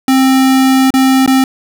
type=tone with dropouts; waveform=square; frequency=263.9 Hz; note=C4; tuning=15 cents sharp; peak=-7 dBFS; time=0.08-1.44 s; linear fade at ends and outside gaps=2 ms; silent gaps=0.905-0.939 / 1.262-1.276 s; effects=none